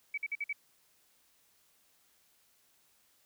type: tone bursts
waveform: sine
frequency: 2280 Hz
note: C#7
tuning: 48 cents sharp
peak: -32 dBFS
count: 5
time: 0.14-0.529 s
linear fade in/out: 5 ms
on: 37 ms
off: 51 ms
effects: white hiss -69 dBFS RMS until 3.25 s